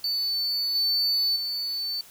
triangle tone with level steps, 4499 Hz, C#8, 25 cents sharp, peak -23 / -20 / -26 dBFS, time 0.04-2.01 s, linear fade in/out 2 ms, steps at 0.75 / 1.36 s, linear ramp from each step 2 ms, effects white hiss -50 dBFS RMS until 2.1 s

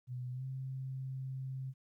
sine tone with pitch glide, 125.2 to 132.11 Hz, B2 to C3, +24 to +17 cents, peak -38 dBFS, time 0.07-1.74 s, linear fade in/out 50 ms, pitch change +93 cents, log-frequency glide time 0.32-0.44 s, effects 13-bit

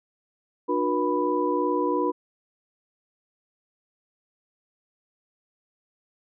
sine tone cluster, 299.8 / 362.6 / 482 / 990 Hz, D4 / F#4 / B4 / B5, +36 / -35 / -42 / +4 cents, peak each -27 dBFS, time 0.68-2.12 s, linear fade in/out 20 ms, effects none

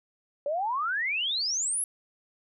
sine exponential sweep, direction up, 554.4 to 11330 Hz, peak -26 dBFS, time 0.46-1.84 s, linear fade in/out 2 ms, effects none

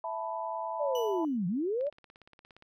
sine chord, E suspended fourth, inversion none, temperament just, 659.3 / 879 / 988.9 Hz, E5 / A5 / B5, 0 / -2 / +2 cents, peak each -37 dBFS, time 0.04-1.25 s, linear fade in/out 2 ms
sine linear two-way sweep, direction down then up, 610 to 164.81 to 610 Hz, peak -28 dBFS, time 0.79-1.9 s, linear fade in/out 20 ms, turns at 1.47 s
35% pulse tone with exponential decay, 2960 Hz, F#7, in tune, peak -36 dBFS, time 0.95-1.37 s, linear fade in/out 2 ms, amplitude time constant 90 ms
click train, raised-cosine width 0.3 ms, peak -38 dBFS, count 15, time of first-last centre 1.81-2.624 s, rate 17.2 Hz
effects none

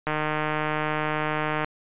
click train, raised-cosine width 0.5 ms, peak -11 dBFS, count 242, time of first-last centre 0.07-1.645 s, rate 153 Hz, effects resampled to 8000 Hz

